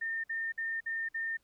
sine tone bursts, 1814 Hz, A#6, 48 cents flat, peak -32 dBFS, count 5, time 0.01-1.372 s, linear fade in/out 10 ms, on 230 ms, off 53 ms, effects pink hiss -74 dBFS RMS until 1.43 s

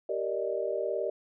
sine chord, Eb major seventh, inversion first, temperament just, 388.9 / 466.7 / 583.4 / 622.3 Hz, G4 / Bb4 / D5 / Eb5, -14 / +2 / -12 / 0 cents, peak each -34 dBFS, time 0.09-1.1 s, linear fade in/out 5 ms, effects none

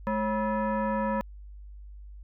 sine tone with frequency modulation, 213.3 Hz, G#3, 46 cents sharp, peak -25 dBFS, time 0.07-1.21 s, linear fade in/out 0 ms, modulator 758 Hz, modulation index 1.3, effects added 50 Hz sine -42 dBFS peak until 2.23 s

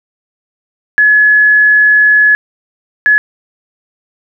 sine tone bursts at uneven times, 1700 Hz, G#6, 40 cents sharp, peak -4 dBFS, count 2, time 0.98-2.35 / 3.06-3.18 s, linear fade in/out 0 ms, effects none

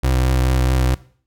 30% pulse tone with vibrato, 64 Hz, C2, 38 cents flat, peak -12 dBFS, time 0.03-0.95 s, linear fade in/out 10 ms, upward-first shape triangle, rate 4.6 Hz, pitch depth 29 cents each way, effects noise-tail reverb RT60 0.5 s tail -19 dB re dry

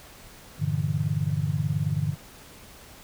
sine chord, E half-diminished seventh, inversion first, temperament equal with one note detuned, 98 / 116.54 / 146.83 / 165.39 Hz, G2 / Bb2 / D3 / E3, 0 / 0 / 0 / +6 cents, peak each -30 / -31 / -26 / -31 dBFS, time 0.58-2.16 s, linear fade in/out 50 ms, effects pink hiss -48 dBFS RMS until 3.03 s

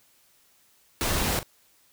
pink noise with echo, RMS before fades -26 dBFS, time 1.01-1.39 s, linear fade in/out 0 ms, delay 40 ms, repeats 1, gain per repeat -13 dB, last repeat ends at 1.43 s, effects white hiss -62 dBFS RMS until 1.92 s

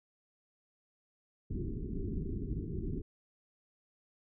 pink low-pass noise, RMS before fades -37 dBFS, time 1.5-3.02 s, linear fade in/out 10 ms, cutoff 410 Hz, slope 96 dB/octave, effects none

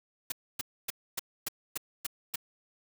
white noise bursts, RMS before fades -33 dBFS, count 8, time 0.3-2.358 s, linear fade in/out 5 ms, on 21 ms, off 270 ms, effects none

